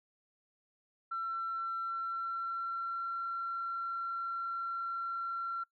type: tone with pitch glide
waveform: sine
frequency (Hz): 1348 to 1362.9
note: E6 to F6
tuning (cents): +38 to -43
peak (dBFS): -33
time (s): 1.11-5.64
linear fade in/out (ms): 10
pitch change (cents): +19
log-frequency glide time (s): 1.58-3.08
effects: noise-tail reverb RT60 0.1 s tail -22 dB re dry + tanh soft clip ceiling -29 dBFS